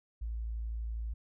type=tone; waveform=sine; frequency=56.1 Hz; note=A1; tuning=34 cents sharp; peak=-34 dBFS; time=0.21-1.14 s; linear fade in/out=10 ms; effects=none